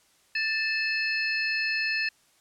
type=tone cluster; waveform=sine; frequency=1770 / 2611 / 4255 / 5180 Hz; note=A6 / E7 / C8 / E8; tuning=+10 / -17 / +28 / -31 cents; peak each=-29 / -28 / -34 / -37 dBFS; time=0.35-2.09 s; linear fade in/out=5 ms; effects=white hiss -63 dBFS RMS until 2.4 s + low-pass 10000 Hz 12 dB/octave